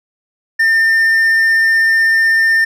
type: tone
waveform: triangle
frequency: 1804 Hz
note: A6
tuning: 43 cents sharp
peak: -7 dBFS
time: 0.59-2.65 s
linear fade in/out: 10 ms
effects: none